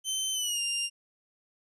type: tone with pitch glide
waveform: 20% pulse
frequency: 3084 to 2796 Hz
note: G7 to F7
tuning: -29 to +1 cents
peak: -23 dBFS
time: 0.04-0.9 s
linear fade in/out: 50 ms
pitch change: -170 cents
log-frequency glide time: 0.33-0.61 s
effects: resampled to 32000 Hz